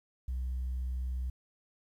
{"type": "tone", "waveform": "sine", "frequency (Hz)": 63.3, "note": "B1", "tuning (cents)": 43, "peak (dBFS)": -30, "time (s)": [0.28, 1.3], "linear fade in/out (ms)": 5, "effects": ["tanh soft clip ceiling -30 dBFS", "11-bit"]}